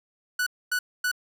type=tone bursts; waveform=45% pulse; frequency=1480 Hz; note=F#6; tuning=in tune; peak=-23 dBFS; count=3; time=0.39-1.115 s; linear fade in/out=5 ms; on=75 ms; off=250 ms; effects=10-bit